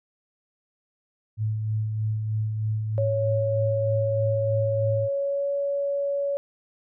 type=tone with tremolo; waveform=sine; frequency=108.4 Hz; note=A2; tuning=25 cents flat; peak=-22 dBFS; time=1.37-5.09 s; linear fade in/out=50 ms; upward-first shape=sine; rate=3.2 Hz; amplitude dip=35%
type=tone with pitch glide; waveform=sine; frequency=554.4 to 563.1 Hz; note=C#5 to C#5; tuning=0 to +27 cents; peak=-23 dBFS; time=2.98-6.37 s; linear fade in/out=0 ms; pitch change=+27 cents; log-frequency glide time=4.99-5.51 s
effects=none